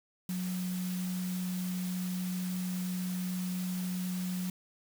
sine tone in noise, 182.4 Hz, F#3, 24 cents flat, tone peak -32 dBFS, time 0.29-4.5 s, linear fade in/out 2 ms, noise white, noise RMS -45 dBFS, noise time 0.29-4.5 s, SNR +10 dB, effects none

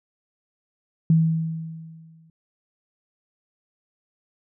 sine tone with exponential decay, 161.9 Hz, E3, 31 cents flat, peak -12 dBFS, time 1.1-2.3 s, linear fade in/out 2 ms, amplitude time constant 260 ms, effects none

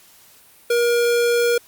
square tone, 475.4 Hz, A#4, 34 cents sharp, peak -16 dBFS, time 0.7-1.58 s, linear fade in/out 5 ms, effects white hiss -50 dBFS RMS until 1.67 s + Opus 48 kbps

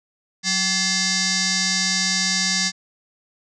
sine tone with frequency modulation, 185 Hz, F#3, in tune, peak -18 dBFS, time 0.43-2.72 s, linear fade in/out 50 ms, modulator 955 Hz, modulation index 6.7, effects none

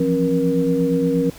sine tone cluster, 168.2 / 176.7 / 269.1 / 473.9 Hz, E3 / F3 / C4 / A#4, +35 / +21 / +49 / +28 cents, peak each -23 / -24 / -19 / -20 dBFS, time 0-1.3 s, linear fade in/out 5 ms, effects pink hiss -42 dBFS RMS until 1.38 s

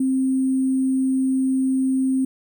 sine tone with sample-and-hold, 263 Hz, C4, 9 cents sharp, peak -17 dBFS, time 0-2.25 s, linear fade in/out 5 ms, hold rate 8820 Hz, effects none

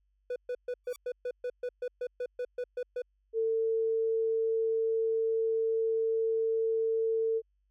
triangle tone bursts, 493.9 Hz, B4, in tune, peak -29 dBFS, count 15, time 0.3-3.02 s, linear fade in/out 5 ms, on 60 ms, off 130 ms
5% pulse tone with exponential growth, 1153 Hz, D6, 32 cents flat, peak -31 dBFS, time 0.84-0.96 s, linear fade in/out 2 ms, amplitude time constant 24 ms
sine tone, 448.8 Hz, A4, 34 cents sharp, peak -26 dBFS, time 3.33-7.42 s, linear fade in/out 50 ms
effects added 49 Hz sine -70 dBFS peak until 7.7 s

